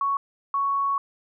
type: tone pair in turn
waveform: sine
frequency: 1112 / 1112 Hz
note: C#6 / C#6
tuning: +5 / +5 cents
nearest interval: unison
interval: 0 cents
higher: neither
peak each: -21 dBFS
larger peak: neither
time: 0.01-0.17 / 0.54-0.98 s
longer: second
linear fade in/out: 2 ms
effects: none